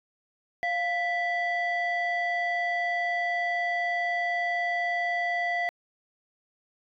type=tone pair together; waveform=sine; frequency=699 / 1977 Hz; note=F5 / B6; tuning=+1 / +1 cents; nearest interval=octave + tritone; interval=1800 cents; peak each=-26 dBFS; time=0.63-5.69 s; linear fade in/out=0 ms; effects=tanh soft clip ceiling -22 dBFS